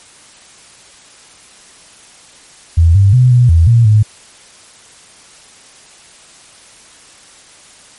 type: tone with pitch steps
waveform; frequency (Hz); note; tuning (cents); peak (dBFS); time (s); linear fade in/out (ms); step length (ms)
sine; 83.1 / 98.7 / 126.1 / 122.8 / 82.7 / 117 / 107; E2 / G2 / B2 / B2 / E2 / A#2 / A2; +15 / +12 / +36 / -9 / +6 / +7 / -48; -4; 2.77-4.03; 10; 180
effects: white hiss -41 dBFS RMS until 7.98 s + MP3 48 kbps